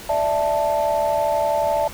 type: chord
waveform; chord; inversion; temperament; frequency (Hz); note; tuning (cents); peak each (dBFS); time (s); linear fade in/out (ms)
sine; D suspended second; none; equal; 587.3 / 659.3 / 880; D5 / E5 / A5; 0 / 0 / 0; -21; 0.09-1.88; 5
effects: tanh soft clip ceiling -10 dBFS + pink hiss -37 dBFS RMS until 1.93 s